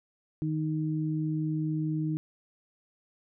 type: tone pair together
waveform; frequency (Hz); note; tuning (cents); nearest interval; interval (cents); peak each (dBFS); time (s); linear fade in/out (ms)
sine; 155.56 / 311.1; D#3 / D#4; 0 / 0; octave; 1200; -29 / -31; 0.42-2.17; 0
effects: none

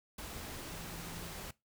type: tone in noise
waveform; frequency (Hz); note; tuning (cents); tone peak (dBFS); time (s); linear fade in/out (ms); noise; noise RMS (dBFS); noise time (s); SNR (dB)
sine; 167.9; E3; +32; -49; 0.72-1.33; 5; pink; -45; 0.18-1.51; -7
effects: noise-tail reverb RT60 0.2 s tail -20 dB re dry

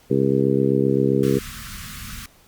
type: harmonic tone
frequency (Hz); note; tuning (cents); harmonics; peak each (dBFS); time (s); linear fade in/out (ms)
67.7; C#2; -40; 2 / 3 / 4 / 5 / 6 / 7; -23 / -23 / -23 / -24 / -21 / -25; 0.1-1.39; 10
type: band-stop noise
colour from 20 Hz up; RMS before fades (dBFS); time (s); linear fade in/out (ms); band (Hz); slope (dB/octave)
pink; -35; 1.23-2.26; 2; 250 to 1100; 96
effects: pink hiss -54 dBFS RMS until 2.47 s + Opus 48 kbps

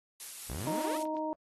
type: noise with tremolo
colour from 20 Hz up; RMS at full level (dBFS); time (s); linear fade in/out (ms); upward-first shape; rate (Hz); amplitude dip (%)
blue; -41; 0.2-1.03; 0; sine; 5.2; 25
type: exponential sweep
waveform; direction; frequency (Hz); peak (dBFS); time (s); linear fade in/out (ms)
sawtooth; up; 53.1 to 698.5; -34; 0.49-0.98; 10
type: clicks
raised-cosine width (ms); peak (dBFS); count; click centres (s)
0.2; -36; 4; 0.562 / 0.617 / 1.054 / 1.168
type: harmonic tone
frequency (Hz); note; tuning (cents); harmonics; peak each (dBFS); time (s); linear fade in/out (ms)
311.1; D#4; 0; 1 / 2 / 3; -36 / -36 / -36; 0.67-1.33; 0
effects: AAC 32 kbps

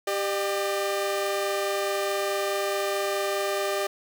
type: tone pair together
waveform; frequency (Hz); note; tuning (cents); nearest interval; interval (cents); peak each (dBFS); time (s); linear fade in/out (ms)
sawtooth; 393.9 / 603.2; G4 / D5; +8 / +46; perfect fifth; 738; -24; 0.07-3.87; 5
effects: none

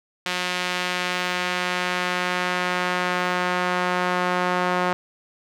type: tone with band-pass filter sweep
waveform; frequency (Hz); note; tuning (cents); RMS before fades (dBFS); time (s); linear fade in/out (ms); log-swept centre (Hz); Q
sawtooth; 180.1; F#3; -46; -24; 0.26-4.93; 0; 2900 to 1100; 0.92
effects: none

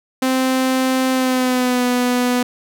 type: tone with pitch glide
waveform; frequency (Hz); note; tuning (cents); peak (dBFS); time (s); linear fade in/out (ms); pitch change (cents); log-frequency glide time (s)
sawtooth; 260 to 247.3; C4 to B3; -11 to +3; -11; 0.22-2.43; 5; -86; 1.12-1.84
effects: none

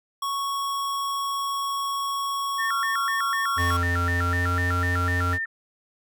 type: tone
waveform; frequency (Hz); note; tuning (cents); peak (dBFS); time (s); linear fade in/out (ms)
square; 1108.7; C#6; 0; -26; 0.22-3.77; 5
type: tone with vibrato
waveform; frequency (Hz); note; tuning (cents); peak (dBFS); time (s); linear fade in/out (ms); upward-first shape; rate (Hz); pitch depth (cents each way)
sine; 1572; G6; +4; -25; 2.58-5.46; 20; square; 4; 240
type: tone with pitch glide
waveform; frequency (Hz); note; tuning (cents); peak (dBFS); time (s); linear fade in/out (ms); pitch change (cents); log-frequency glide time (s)
square; 87.31 to 88.68; F2 to F2; 0 to +27; -24; 3.56-5.39; 50; +27; 4.14-4.52
effects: none

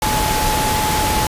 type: tone in noise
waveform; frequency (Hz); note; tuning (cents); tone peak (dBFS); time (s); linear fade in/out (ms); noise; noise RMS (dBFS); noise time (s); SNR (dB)
sine; 857; A5; -46; -19; 0.02-1.27; 2; pink; -19; 0.02-1.27; -3
effects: resampled to 32000 Hz

